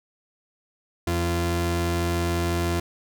sawtooth tone pair together, 86 / 172 Hz, F2 / F3, -26 / -26 cents, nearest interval octave, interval 1200 cents, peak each -20 dBFS, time 1.07-2.8 s, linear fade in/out 5 ms, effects none

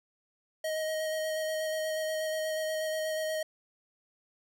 square tone with vibrato, 628 Hz, D#5, 16 cents sharp, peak -31 dBFS, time 0.64-3.43 s, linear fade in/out 5 ms, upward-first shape square, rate 8.3 Hz, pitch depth 11 cents each way, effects none

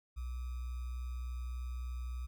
sine tone with sample-and-hold, 61.74 Hz, B1, in tune, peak -37 dBFS, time 0.16-2.27 s, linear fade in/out 20 ms, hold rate 1225 Hz, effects none

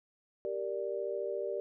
sine chord, G minor, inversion none, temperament equal, 392 / 466.2 / 587.3 Hz, G4 / Bb4 / D5, 0 / 0 / 0 cents, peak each -37 / -38 / -37 dBFS, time 0.45-1.6 s, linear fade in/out 0 ms, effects none

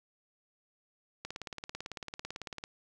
click train, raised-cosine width 0.2 ms, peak -22 dBFS, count 26, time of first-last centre 1.25-2.639 s, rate 18 Hz, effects none

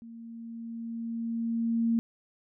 sine tone with level ramp, 230 Hz, A#3, 23 cents flat, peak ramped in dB -43 to -22 dBFS, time 0.02-1.99 s, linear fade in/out 0 ms, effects none

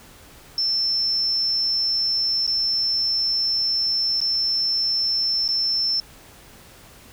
sine tone with dropouts, 5340 Hz, E8, 22 cents sharp, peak -19 dBFS, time 0.58-6 s, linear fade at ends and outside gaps 1 ms, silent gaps 2.466-2.476 / 4.204-4.215 / 5.479-5.488 s, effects pink hiss -47 dBFS RMS until 7.12 s

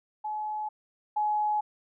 sine tone pair in turn, 852 / 844.2 Hz, G#5 / G#5, +44 / +28 cents, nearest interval unison, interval 16 cents, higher first, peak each -30 / -24 dBFS, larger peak second, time 0.24-0.69 / 1.16-1.61 s, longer neither, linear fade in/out 10 ms, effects none

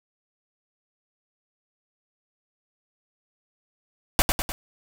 pink noise with echo, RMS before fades -17 dBFS, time 4.19-4.22 s, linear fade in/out 0 ms, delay 100 ms, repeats 3, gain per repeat -5 dB, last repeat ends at 4.52 s, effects none

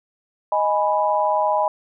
sine chord, G# minor, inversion second, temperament equal, 622.3 / 830.6 / 987.8 Hz, D#5 / G#5 / B5, 0 / 0 / 0 cents, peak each -21 dBFS, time 0.52-1.68 s, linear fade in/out 2 ms, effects none

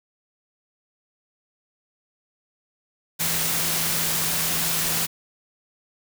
sine tone in noise, 164.81 Hz, E3, in tune, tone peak -35 dBFS, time 3.19-5.07 s, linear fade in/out 20 ms, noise white, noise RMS -24 dBFS, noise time 3.19-5.07 s, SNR -14 dB, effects none

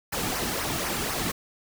pink noise with flanger, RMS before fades -29 dBFS, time 0.12-1.32 s, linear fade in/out 10 ms, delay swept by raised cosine 0.26 to 2.06 ms, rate 4 Hz, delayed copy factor -0.6, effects none

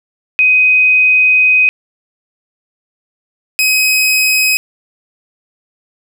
sine / sawtooth tone pair in turn, 2510 / 2532 Hz, D#7 / D#7, +15 / +30 cents, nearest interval unison, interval 15 cents, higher second, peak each -6 dBFS, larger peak neither, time 0.39-1.69 / 3.59-4.57 s, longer first, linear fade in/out 0 ms, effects none

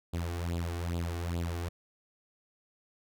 sawtooth tone with flanger, 85.4 Hz, F2, 38 cents flat, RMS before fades -34 dBFS, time 0.13-1.69 s, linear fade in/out 10 ms, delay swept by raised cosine 0.25 to 2.75 ms, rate 2.4 Hz, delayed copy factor +0.75, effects none

